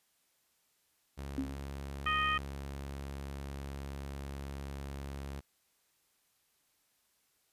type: tone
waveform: sawtooth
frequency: 69.3 Hz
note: C#2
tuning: in tune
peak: -36 dBFS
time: 1.17-5.41 s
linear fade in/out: 20 ms
type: tone with exponential decay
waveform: sine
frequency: 268 Hz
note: C4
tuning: 42 cents sharp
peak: -29 dBFS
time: 1.38-1.67 s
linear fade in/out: 0 ms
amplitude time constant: 62 ms
type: harmonic tone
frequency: 622.3 Hz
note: D#5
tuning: in tune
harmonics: 2 / 3 / 4 / 5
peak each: -31 / -35 / -37 / -39 dBFS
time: 2.06-2.38 s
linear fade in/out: 5 ms
effects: white hiss -74 dBFS RMS until 7.52 s + resampled to 32000 Hz